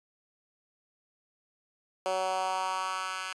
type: tone with high-pass filter sweep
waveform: 10% pulse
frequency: 187.4 Hz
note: F#3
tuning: 22 cents sharp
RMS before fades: -32 dBFS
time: 2.06-3.33 s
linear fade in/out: 0 ms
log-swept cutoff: 540 to 1700 Hz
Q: 2.5
effects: resampled to 22050 Hz